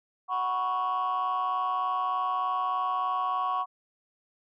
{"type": "chord", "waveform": "sine", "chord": "F# suspended fourth", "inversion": "none", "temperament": "just", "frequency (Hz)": [740, 986.7, 1110], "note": ["F#5", "B5", "C#6"], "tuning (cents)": [0, -2, 2], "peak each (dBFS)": [-30, -32, -26], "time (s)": [0.28, 3.66], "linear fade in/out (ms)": 50, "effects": ["tanh soft clip ceiling -22 dBFS"]}